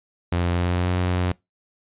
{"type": "tone with pitch glide", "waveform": "sawtooth", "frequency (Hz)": [87.31, 90.13], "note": ["F2", "F#2"], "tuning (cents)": [0, -45], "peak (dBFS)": -16, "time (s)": [0.32, 1.32], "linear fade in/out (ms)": 5, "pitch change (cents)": 55, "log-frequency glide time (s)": [0.51, 0.93], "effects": ["noise-tail reverb RT60 0.2 s tail -24 dB re dry", "resampled to 8000 Hz"]}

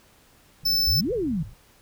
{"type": "low-pass noise", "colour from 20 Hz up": "white", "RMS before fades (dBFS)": -40, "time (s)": [0.63, 1.54], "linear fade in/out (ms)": 10, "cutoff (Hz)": 170, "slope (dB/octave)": 96}
{"type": "tone", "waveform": "square", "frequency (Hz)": 5280, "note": "E8", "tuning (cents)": 2, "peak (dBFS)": -20, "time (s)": [0.65, 1.01], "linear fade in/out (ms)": 10}
{"type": "exponential two-way sweep", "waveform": "sine", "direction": "up then down", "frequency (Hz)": [55, 521, 146.9], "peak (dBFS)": -23, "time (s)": [0.87, 1.43], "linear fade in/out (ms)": 5, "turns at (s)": 1.13}
{"effects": ["pink hiss -57 dBFS RMS until 1.81 s"]}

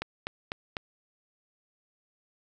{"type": "click train", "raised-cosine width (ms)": 0.3, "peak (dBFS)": -16, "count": 4, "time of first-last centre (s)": [0.02, 0.768], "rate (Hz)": 4.01, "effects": []}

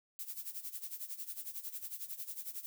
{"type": "noise with tremolo", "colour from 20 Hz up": "violet", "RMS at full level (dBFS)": -41, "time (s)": [0.19, 2.66], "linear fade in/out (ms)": 0, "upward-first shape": "sine", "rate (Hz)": 11, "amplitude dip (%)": 80, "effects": []}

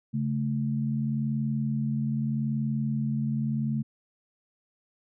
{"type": "tone pair together", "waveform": "sine", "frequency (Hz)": [138.59, 219.4], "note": ["C#3", "A3"], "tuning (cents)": [0, -5], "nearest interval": "minor sixth", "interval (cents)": 795, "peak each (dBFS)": -28, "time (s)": [0.13, 3.83], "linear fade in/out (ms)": 20, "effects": []}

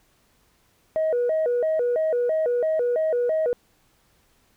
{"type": "tone with vibrato", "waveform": "sine", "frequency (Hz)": 554, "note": "C#5", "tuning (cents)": -1, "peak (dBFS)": -18, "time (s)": [0.96, 3.53], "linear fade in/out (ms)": 0, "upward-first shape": "square", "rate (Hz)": 3, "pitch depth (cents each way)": 230, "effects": ["tanh soft clip ceiling -17 dBFS", "pink hiss -63 dBFS RMS until 4.56 s"]}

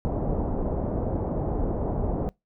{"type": "low-pass noise", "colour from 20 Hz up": "pink", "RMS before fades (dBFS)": -27, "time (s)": [0.05, 2.29], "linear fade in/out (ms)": 0, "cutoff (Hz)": 750, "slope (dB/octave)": 24, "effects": ["noise-tail reverb RT60 0.2 s tail -25 dB re dry"]}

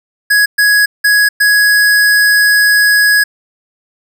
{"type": "tone bursts at uneven times", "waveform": "square", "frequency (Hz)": 1669, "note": "G#6", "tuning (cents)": 8, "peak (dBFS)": -7, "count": 4, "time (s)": [[0.3, 0.46], [0.58, 0.86], [1.04, 1.29], [1.4, 3.24]], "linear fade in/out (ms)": 10, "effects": []}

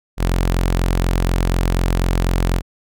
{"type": "tone", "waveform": "sawtooth", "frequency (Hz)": 44.09, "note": "F1", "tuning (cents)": 17, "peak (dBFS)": -11, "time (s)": [0.17, 2.62], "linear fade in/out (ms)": 50, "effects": []}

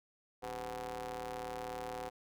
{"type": "ring-modulated tone", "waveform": "sawtooth", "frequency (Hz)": 116.54, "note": "A#2", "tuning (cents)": 0, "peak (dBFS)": -33, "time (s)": [0.42, 2.1], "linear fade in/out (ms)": 20, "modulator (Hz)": 623, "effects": []}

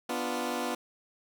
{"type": "chord", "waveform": "15% pulse", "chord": "B diminished", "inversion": "none", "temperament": "equal", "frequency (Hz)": [246.9, 293.7, 349.2], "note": ["B3", "D4", "F4"], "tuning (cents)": [0, 0, 0], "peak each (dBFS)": [-27, -31, -29], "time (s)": [0.09, 0.75], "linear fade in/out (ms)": 5, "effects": []}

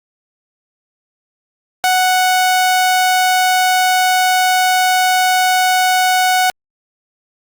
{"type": "tone", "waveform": "sawtooth", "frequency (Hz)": 740, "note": "F#5", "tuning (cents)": 0, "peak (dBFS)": -7, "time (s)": [1.84, 6.5], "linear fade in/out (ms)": 0, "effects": ["Opus 48 kbps"]}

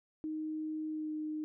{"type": "tone with pitch glide", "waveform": "sine", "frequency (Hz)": [311.1, 307.5], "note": ["D#4", "D#4"], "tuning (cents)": [0, -20], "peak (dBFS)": -35, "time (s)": [0.24, 1.44], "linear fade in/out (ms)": 0, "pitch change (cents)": -20, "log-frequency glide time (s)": [0.89, 1.12], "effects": []}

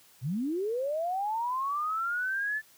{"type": "linear sweep", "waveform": "sine", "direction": "up", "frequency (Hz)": [110, 1760], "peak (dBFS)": -28, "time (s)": [0.21, 2.62], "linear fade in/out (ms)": 50, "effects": ["white hiss -59 dBFS RMS until 2.77 s", "high-pass 60 Hz 12 dB/octave"]}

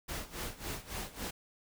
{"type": "noise with tremolo", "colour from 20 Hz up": "pink", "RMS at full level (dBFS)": -38, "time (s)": [0.08, 1.31], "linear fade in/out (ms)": 10, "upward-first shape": "sine", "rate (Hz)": 3.6, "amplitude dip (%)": 85, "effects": []}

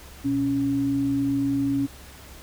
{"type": "tone pair together", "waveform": "sine", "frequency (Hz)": [123.7, 277.7], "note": ["B2", "C#4"], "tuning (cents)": [3, 3], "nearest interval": "octave + major second", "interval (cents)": 1400, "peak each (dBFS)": [-31, -21], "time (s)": [0.24, 1.87], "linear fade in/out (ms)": 20, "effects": ["added 68 Hz sine -46 dBFS peak until 2.42 s", "pink hiss -46 dBFS RMS until 2.42 s"]}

